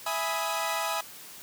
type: chord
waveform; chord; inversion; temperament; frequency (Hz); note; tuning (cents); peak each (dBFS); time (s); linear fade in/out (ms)
sawtooth; E major seventh; none; equal with one note detuned; 659.3 / 830.6 / 987.8 / 1253.2; E5 / G#5 / B5 / D#6; 0 / 0 / 0 / +12; -30; 0.06-1.01; 5
effects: white hiss -46 dBFS RMS until 1.42 s + high-pass 80 Hz 12 dB/octave